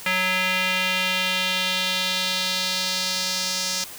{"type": "tone with band-pass filter sweep", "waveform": "square", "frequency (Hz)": 185, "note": "F#3", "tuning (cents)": 0, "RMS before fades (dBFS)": -24, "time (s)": [0.06, 3.84], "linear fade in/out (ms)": 2, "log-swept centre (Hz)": [2300, 5500], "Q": 2.2, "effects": ["white hiss -39 dBFS RMS until 3.98 s"]}